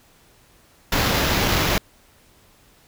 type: noise with sample-and-hold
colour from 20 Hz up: pink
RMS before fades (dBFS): -20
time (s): 0.92-1.78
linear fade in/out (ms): 2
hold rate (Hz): 8820
effects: pink hiss -55 dBFS RMS until 2.87 s